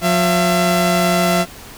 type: tone pair together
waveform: sawtooth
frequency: 179 / 674 Hz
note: F3 / E5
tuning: +43 / +38 cents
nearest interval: octave + major seventh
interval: 2295 cents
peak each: -12 dBFS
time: 0.01-1.46 s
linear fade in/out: 50 ms
effects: pink hiss -37 dBFS RMS until 1.77 s